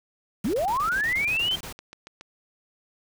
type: linear sweep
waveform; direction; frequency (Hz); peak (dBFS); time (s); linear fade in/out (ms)
sine; up; 165.2 to 3175; -22; 0.44-1.56; 10
type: noise bursts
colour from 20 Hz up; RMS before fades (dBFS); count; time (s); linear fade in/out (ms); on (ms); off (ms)
pink; -38; 11; 0.44-1.726; 2; 96; 23
type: click train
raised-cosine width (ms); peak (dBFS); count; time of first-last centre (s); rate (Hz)
0.2; -25; 9; 1.09-2.21; 7.14
effects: none